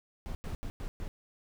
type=noise bursts at uneven times; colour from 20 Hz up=brown; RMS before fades=-37 dBFS; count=5; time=0.26-0.35 / 0.44-0.55 / 0.63-0.7 / 0.8-0.88 / 1-1.08 s; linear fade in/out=0 ms; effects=none